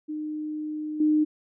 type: tone with level steps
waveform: sine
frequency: 305.3 Hz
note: D#4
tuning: 33 cents flat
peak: -29 / -18 dBFS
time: 0.08-1.25 s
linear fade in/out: 20 ms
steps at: 1 s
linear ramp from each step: 5 ms
effects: none